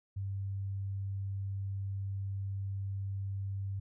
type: tone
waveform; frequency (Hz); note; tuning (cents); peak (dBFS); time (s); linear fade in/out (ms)
sine; 98; G2; 0; -34; 0.16-3.8; 10
effects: none